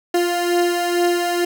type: beating tone pair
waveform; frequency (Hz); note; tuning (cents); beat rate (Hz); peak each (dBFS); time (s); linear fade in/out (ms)
30% pulse; 349.2 / 351.4; F4 / F4; 0 / +11; 2.2; -15 / -20; 0.14-1.45; 5
effects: none